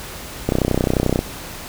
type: click train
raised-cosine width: 2 ms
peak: -3 dBFS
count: 23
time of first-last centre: 0.49-1.191 s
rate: 31.4 Hz
effects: pink hiss -33 dBFS RMS until 1.68 s